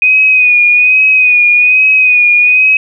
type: tone with vibrato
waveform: sine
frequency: 2489 Hz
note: D#7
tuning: in tune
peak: -4 dBFS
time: 0.02-2.77 s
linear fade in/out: 2 ms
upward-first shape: sine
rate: 1.2 Hz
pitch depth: 40 cents each way
effects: none